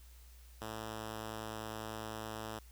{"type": "tone", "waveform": "5% pulse", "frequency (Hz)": 109.8, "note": "A2", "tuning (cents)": -3, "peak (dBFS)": -30, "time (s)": [0.61, 2.59], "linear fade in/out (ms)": 5, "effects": ["added 60 Hz sine -54 dBFS peak until 2.71 s", "white hiss -64 dBFS RMS until 2.71 s"]}